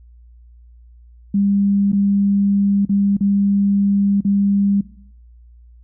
sine tone with dropouts, 200 Hz, G3, 35 cents sharp, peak -13 dBFS, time 1.34-4.81 s, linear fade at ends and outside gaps 5 ms, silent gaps 1.919-1.929 / 2.852-2.893 / 3.169-3.207 / 4.207-4.248 s, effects noise-tail reverb RT60 0.7 s tail -19 dB re dry + added 59 Hz sine -42 dBFS peak until 5.83 s

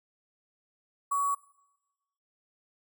sine tone with sample-and-hold, 1128 Hz, C#6, 30 cents sharp, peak -25 dBFS, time 1.11-1.35 s, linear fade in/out 10 ms, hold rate 8820 Hz, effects noise-tail reverb RT60 1.0 s tail -21 dB re dry

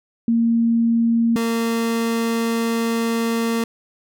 sine / 30% pulse tone pair in turn, 231.1 / 229.4 Hz, A#3 / A#3, -15 / -28 cents, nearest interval unison, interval 13 cents, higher first, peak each -14 / -16 dBFS, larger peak first, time 0.28-1.36 / 1.36-3.64 s, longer second, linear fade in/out 2 ms, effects none

